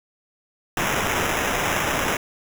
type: noise with sample-and-hold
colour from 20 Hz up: violet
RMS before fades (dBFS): -23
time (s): 0.77-2.17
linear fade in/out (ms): 2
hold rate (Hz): 4410
effects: none